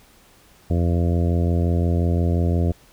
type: harmonic tone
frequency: 85.7 Hz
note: F2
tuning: 32 cents flat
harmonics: 1 / 2 / 3 / 4 / 5 / 6 / 7 / 8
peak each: -18 / -24 / -28 / -30 / -32 / -34 / -35 / -36 dBFS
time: 0.7-2.72 s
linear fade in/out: 5 ms
effects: pink hiss -53 dBFS RMS until 2.92 s